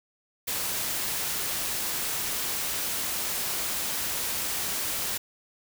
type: noise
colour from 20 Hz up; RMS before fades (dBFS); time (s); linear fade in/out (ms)
white; -30; 0.47-5.18; 10
effects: none